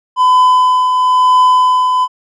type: tone with tremolo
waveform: triangle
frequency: 1009 Hz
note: B5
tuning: 37 cents sharp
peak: -3 dBFS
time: 0.16-2.08 s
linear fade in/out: 50 ms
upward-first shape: triangle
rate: 1 Hz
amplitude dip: 45%
effects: resampled to 22050 Hz